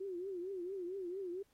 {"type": "tone with vibrato", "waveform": "sine", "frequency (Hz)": 370, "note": "F#4", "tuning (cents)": 0, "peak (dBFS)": -39, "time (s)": [0, 1.43], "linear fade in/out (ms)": 10, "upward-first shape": "triangle", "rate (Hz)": 4.4, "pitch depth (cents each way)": 150, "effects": ["pink hiss -75 dBFS RMS until 1.53 s", "AAC 48 kbps"]}